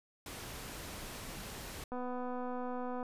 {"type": "noise", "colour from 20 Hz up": "pink", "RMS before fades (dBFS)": -45, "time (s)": [0.26, 1.84], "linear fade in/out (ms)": 2}
{"type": "click train", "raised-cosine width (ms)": 1, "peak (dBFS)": -28, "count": 277, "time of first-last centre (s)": [1.92, 3.028], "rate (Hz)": 249}
{"effects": ["resampled to 32000 Hz"]}